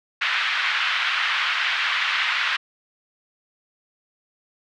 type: band-pass noise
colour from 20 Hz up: pink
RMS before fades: -23 dBFS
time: 0.21-2.57 s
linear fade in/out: 10 ms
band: 1300 to 3400 Hz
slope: 24 dB/octave
effects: none